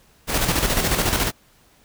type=noise with tremolo; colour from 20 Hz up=pink; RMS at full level=-19 dBFS; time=0.27-1.32 s; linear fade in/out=50 ms; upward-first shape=square; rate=14 Hz; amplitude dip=45%; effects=pink hiss -56 dBFS RMS until 1.84 s